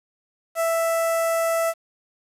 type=tone with notch filter; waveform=sawtooth; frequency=661 Hz; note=E5; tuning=5 cents sharp; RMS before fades=-22 dBFS; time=0.55-1.74 s; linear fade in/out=50 ms; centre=3800 Hz; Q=0.66; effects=resampled to 32000 Hz + 8-bit